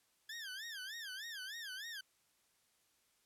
20% pulse tone with vibrato, 1673 Hz, G#6, 12 cents sharp, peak -39 dBFS, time 0.29-2.01 s, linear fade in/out 5 ms, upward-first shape sine, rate 3.3 Hz, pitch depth 200 cents each way, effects white hiss -75 dBFS RMS until 3.25 s + low-pass 12000 Hz 12 dB/octave

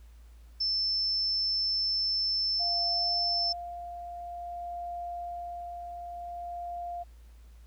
sine tone, 5300 Hz, E8, 9 cents sharp, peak -26 dBFS, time 0.6-3.53 s, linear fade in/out 10 ms
sine tone with tremolo, 698.5 Hz, F5, in tune, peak -34 dBFS, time 2.59-7.04 s, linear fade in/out 20 ms, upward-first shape sine, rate 0.52 Hz, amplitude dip 35%
effects added 57 Hz sine -49 dBFS peak until 7.66 s + pink hiss -66 dBFS RMS until 7.66 s

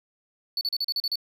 triangle tone bursts, 4465 Hz, C#8, 12 cents sharp, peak -23 dBFS, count 8, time 0.57-1.157 s, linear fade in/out 2 ms, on 41 ms, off 37 ms, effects none

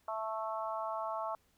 harmonic tone, 220 Hz, A3, in tune, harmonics 3 / 4 / 5 / 6, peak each -39 / -40 / -40 / -44 dBFS, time 0.08-1.35 s, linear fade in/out 2 ms, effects pink hiss -72 dBFS RMS until 1.57 s

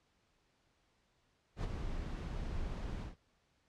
brown noise with ADSR envelope, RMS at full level -33 dBFS, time 1.56-3.16 s, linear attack 84 ms, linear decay 6 ms, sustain -7 dB, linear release 140 ms, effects pink hiss -75 dBFS RMS until 3.68 s + low-pass 6000 Hz 12 dB/octave

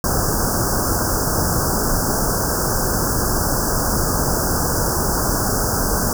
pink band-stop noise, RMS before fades -19 dBFS, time 0.04-6.13 s, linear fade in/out 2 ms, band 1600 to 4900 Hz, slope 96 dB/octave, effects none

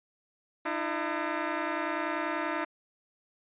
10% pulse tone pair together, 304.5 / 334.8 Hz, D#4 / E4, -37 / +27 cents, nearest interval major second, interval 164 cents, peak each -24 dBFS, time 0.65-2.65 s, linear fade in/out 10 ms, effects resampled to 8000 Hz

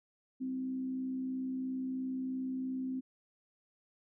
sine tone with frequency modulation, 259.8 Hz, C4, 12 cents flat, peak -34 dBFS, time 0.4-3.01 s, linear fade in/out 20 ms, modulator 63 Hz, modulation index 0.27, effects none

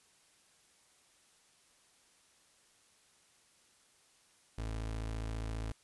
30% pulse tone, 54.8 Hz, A1, 6 cents flat, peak -34 dBFS, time 4.58-5.72 s, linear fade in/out 5 ms, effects white hiss -67 dBFS RMS until 5.83 s + resampled to 24000 Hz

